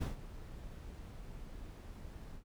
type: noise with ADSR envelope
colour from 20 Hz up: brown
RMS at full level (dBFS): -34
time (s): 0-2.44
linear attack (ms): 21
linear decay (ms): 130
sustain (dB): -14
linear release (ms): 93
effects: none